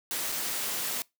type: noise with dropouts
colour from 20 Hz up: white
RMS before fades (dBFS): -32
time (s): 0.11-1.02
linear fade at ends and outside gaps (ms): 0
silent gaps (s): 0.319-0.323
effects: noise-tail reverb RT60 0.2 s tail -23 dB re dry + high-pass 150 Hz 12 dB/octave